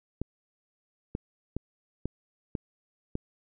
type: clicks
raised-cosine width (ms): 3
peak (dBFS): -18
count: 6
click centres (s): 0.216 / 1.151 / 1.566 / 2.056 / 2.552 / 3.154
effects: none